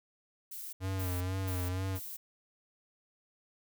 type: noise bursts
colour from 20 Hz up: violet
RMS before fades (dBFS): -43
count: 4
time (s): 0.51-2.17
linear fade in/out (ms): 10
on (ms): 220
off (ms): 260
type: tone with vibrato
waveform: square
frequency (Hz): 92.7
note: F#2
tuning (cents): +4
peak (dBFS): -33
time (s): 0.8-2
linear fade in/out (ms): 50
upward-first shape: sine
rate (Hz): 2.1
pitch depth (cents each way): 59
effects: none